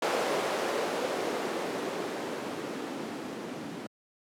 violet noise with low-pass filter sweep, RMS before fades -33 dBFS, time 0.02-3.87 s, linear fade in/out 5 ms, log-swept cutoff 550 to 240 Hz, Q 1.4, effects high-pass 150 Hz 12 dB/octave

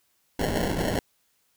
white noise with sample-and-hold, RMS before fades -26 dBFS, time 0.39-0.99 s, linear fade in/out 2 ms, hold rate 1225 Hz, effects white hiss -69 dBFS RMS until 1.56 s

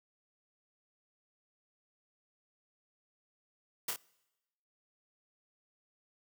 white noise with echo, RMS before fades -34 dBFS, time 3.88-3.91 s, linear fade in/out 5 ms, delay 26 ms, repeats 2, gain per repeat -4 dB, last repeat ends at 3.962 s, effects noise-tail reverb RT60 1.0 s tail -24 dB re dry + high-pass 150 Hz 12 dB/octave

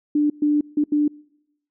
sine tone bursts at uneven times, 296.2 Hz, D4, 15 cents sharp, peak -15 dBFS, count 4, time 0.15-0.3 / 0.42-0.61 / 0.77-0.84 / 0.92-1.08 s, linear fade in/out 5 ms, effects noise-tail reverb RT60 0.9 s tail -26 dB re dry

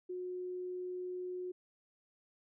sine tone, 363.2 Hz, F#4, 32 cents flat, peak -38 dBFS, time 0.09-1.52 s, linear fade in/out 10 ms, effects none

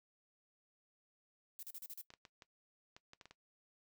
violet noise bursts, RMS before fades -48 dBFS, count 6, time 1.59-2.013 s, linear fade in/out 0 ms, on 38 ms, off 39 ms
clicks, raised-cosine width 0.2 ms, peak -37 dBFS, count 9, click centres 2.104 / 2.138 / 2.252 / 2.422 / 2.965 / 3.134 / 3.212 / 3.256 / 3.31 s
effects noise-tail reverb RT60 0.1 s tail -18 dB re dry

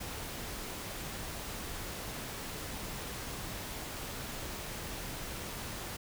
pink noise, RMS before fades -41 dBFS, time 0-5.97 s, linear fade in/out 10 ms, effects none

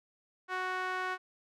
sawtooth tone with band-pass filter, 370 Hz, F#4, in tune, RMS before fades -35 dBFS, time 0.48-1.18 s, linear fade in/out 50 ms, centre 1400 Hz, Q 1.9, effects none

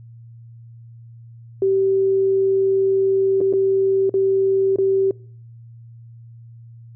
sine tone with dropouts, 386.9 Hz, G4, 23 cents flat, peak -14 dBFS, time 1.62-5.11 s, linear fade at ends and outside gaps 2 ms, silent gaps 3.406-3.412 / 3.527-3.535 / 4.095-4.14 / 4.76-4.785 s, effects noise-tail reverb RT60 0.6 s tail -25 dB re dry + added 116 Hz sine -39 dBFS peak until 6.95 s

